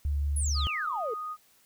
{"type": "tone with vibrato", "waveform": "sine", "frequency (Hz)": 72, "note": "D2", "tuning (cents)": -34, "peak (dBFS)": -25, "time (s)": [0.05, 0.67], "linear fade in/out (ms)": 0, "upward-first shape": "triangle", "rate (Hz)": 5.7, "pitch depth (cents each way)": 14}
{"type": "exponential sweep", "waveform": "sine", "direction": "down", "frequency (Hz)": [11000, 418.3], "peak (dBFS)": -30, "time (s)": [0.36, 1.14], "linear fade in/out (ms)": 5}
{"type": "tone", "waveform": "sine", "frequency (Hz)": 1240, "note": "D#6", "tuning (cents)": -6, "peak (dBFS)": -33, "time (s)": [0.54, 1.37], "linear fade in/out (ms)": 50}
{"effects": ["tanh soft clip ceiling -18 dBFS", "white hiss -63 dBFS RMS until 1.65 s"]}